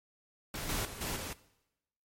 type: noise with level steps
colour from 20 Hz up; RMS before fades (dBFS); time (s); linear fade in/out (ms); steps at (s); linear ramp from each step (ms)
pink; -39 / -34 / -45 / -36 / -40; 0.54-1.33; 2; 0.69 / 0.85 / 1.01 / 1.16; 2
effects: noise-tail reverb RT60 0.9 s tail -19 dB re dry + MP3 64 kbps